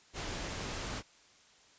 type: noise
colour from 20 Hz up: pink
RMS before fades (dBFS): -39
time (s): 0.13-1.03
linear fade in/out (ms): 50
effects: white hiss -62 dBFS RMS until 1.78 s + resampled to 16000 Hz